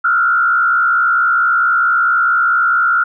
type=tone with frequency modulation; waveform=sine; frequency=1390 Hz; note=F6; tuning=9 cents flat; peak=-10 dBFS; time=0.04-3.04 s; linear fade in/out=10 ms; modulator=64.5 Hz; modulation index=1; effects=none